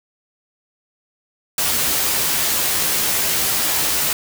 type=noise with comb filter; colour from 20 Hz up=white; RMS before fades=-19 dBFS; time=1.58-4.13 s; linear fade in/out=2 ms; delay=13 ms; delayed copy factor=+0.55; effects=none